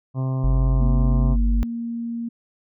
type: harmonic tone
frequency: 131.2 Hz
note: C3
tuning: 5 cents sharp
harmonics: 1 / 2 / 3 / 4 / 5 / 6 / 7 / 8 / 9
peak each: -21 / -31 / -40 / -41 / -39 / -45 / -46 / -41 / -51 dBFS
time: 0.14-1.37 s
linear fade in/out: 50 ms
type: tone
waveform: sine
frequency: 49 Hz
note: G1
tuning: in tune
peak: -16 dBFS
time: 0.44-1.63 s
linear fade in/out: 0 ms
type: tone with pitch glide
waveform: sine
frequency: 235 to 233.2 Hz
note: A#3 to A#3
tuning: +14 to +1 cents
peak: -25 dBFS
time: 0.8-2.29 s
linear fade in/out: 10 ms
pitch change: -13 cents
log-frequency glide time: 1.09-1.15 s
effects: none